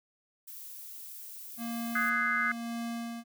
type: noise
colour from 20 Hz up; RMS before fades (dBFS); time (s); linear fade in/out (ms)
violet; -45; 0.47-2.1; 10
type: tone with tremolo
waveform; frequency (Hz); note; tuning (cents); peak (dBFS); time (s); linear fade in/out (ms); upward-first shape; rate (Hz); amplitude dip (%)
square; 233.1; A#3; 0; -34; 1.57-3.24; 50; sine; 0.99; 55
type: chord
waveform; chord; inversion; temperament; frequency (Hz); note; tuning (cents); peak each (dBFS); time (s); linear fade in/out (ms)
sine; Ab dominant seventh; second; just; 1245.9 / 1495.1 / 1661.2 / 2077; Eb6 / Gb6 / Ab6 / C7; +2 / +18 / 0 / -13; -32; 1.95-2.52; 5
effects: none